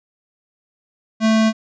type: tone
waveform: square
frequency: 220.5 Hz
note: A3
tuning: 4 cents sharp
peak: -13 dBFS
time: 1.2-1.53 s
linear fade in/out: 50 ms
effects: resampled to 16000 Hz